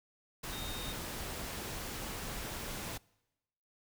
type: tone in noise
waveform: sine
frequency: 3700 Hz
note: A#7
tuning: 14 cents flat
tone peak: -45 dBFS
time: 0.52-0.93 s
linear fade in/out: 10 ms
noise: pink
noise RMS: -41 dBFS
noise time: 0.43-2.98 s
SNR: -7 dB
effects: noise-tail reverb RT60 1.0 s tail -25 dB re dry